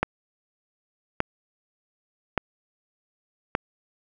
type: click train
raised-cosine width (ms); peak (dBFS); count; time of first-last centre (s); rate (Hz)
0.5; -6; 4; 0.03-3.551; 0.852
effects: none